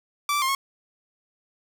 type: tone with pitch steps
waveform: sawtooth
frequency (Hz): 1162 / 1170 / 1059 / 1092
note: D6 / D6 / C6 / C#6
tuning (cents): -19 / -7 / +21 / -26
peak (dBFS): -18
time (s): 0.29-0.55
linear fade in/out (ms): 2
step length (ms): 65
effects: none